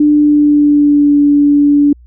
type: tone with pitch glide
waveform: sine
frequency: 297 to 289 Hz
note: D4 to D4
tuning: +20 to -28 cents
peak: -5 dBFS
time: 0-1.93 s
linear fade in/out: 5 ms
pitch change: -48 cents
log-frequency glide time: 0.11-1.18 s
effects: added 60 Hz sine -37 dBFS peak until 2.06 s